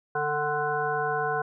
harmonic tone, 148.7 Hz, D3, 22 cents sharp, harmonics 1 / 3 / 5 / 7 / 9 / 10, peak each -38 / -30 / -29 / -32 / -40 / -31 dBFS, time 0.15-1.42 s, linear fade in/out 5 ms, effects none

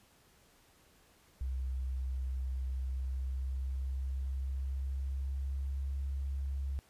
sine tone with pitch glide, 64.8 to 68.34 Hz, C2 to C#2, -16 to -24 cents, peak -33 dBFS, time 1.41-6.79 s, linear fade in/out 0 ms, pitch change +92 cents, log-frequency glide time 2.67-5.93 s, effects pink hiss -65 dBFS RMS until 6.89 s + resampled to 32000 Hz

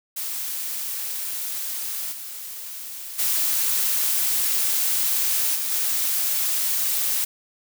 blue noise with level steps, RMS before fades -29 / -35 / -22 / -26 / -23 dBFS, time 0.16-7.25 s, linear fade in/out 10 ms, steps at 2.11 / 3.18 / 5.54 / 5.7 s, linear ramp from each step 20 ms, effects none

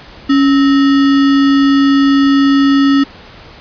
sine tone with sample-and-hold, 277.2 Hz, C#4, in tune, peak -6 dBFS, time 0.29-3.04 s, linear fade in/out 10 ms, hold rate 1575 Hz, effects pink hiss -36 dBFS RMS until 3.6 s + resampled to 11025 Hz

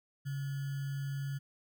sine tone with sample-and-hold, 138.59 Hz, C#3, in tune, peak -34 dBFS, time 0.25-1.39 s, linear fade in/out 20 ms, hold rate 1575 Hz, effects none

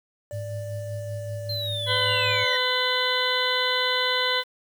triangle tone with pitch glide, 587.3 to 582.2 Hz, D5 to D5, 0 to -15 cents, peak -32 dBFS, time 0.31-2.55 s, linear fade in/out 0 ms, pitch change -15 cents, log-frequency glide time 0.8-1.42 s
sine tone with tremolo, 105.1 Hz, G#2, 21 cents sharp, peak -29 dBFS, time 0.32-2.45 s, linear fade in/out 20 ms, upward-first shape sine, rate 5.2 Hz, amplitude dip 40%
triangle linear sweep, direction down, 4186 to 1864.7 Hz, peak -27 dBFS, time 1.49-2.57 s, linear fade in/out 5 ms
harmonic tone, 504 Hz, B4, 35 cents sharp, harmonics 1 / 2 / 3 / 4 / 6 / 7 / 8, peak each -29 / -29 / -29 / -29 / -29 / -29 / -29 dBFS, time 1.86-4.44 s, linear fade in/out 50 ms
effects 8-bit

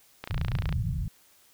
click train, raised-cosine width 0.3 ms, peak -19 dBFS, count 15, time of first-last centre 0.24-0.726 s, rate 28.8 Hz
white low-pass noise, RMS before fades -29 dBFS, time 0.3-1.08 s, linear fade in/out 5 ms, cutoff 160 Hz, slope 48 dB/octave
effects white hiss -60 dBFS RMS until 1.53 s

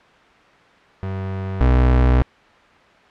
35% pulse tone pair in turn, 95.5 / 62.78 Hz, G2 / B1, -45 / +29 cents, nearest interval perfect fifth, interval 726 cents, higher first, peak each -22 / -10 dBFS, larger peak second, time 1.03-1.61 / 1.61-2.22 s, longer second, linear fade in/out 0 ms, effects white hiss -49 dBFS RMS until 3.1 s + low-pass 2000 Hz 12 dB/octave

